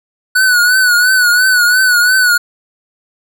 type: tone with vibrato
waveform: square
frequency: 1480 Hz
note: F#6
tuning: in tune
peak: -8 dBFS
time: 0.35-2.38 s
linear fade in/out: 10 ms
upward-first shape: triangle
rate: 2.9 Hz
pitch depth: 73 cents each way
effects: none